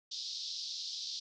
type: band-pass noise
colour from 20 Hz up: pink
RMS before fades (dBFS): -41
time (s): 0.11-1.2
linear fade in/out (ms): 10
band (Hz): 3700 to 5500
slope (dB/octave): 48
effects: none